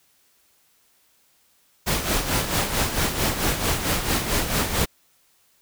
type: noise with tremolo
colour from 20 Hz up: pink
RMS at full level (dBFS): -21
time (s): 1.86-4.86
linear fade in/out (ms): 20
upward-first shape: sine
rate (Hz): 4.5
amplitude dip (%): 60
effects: white hiss -62 dBFS RMS until 5.61 s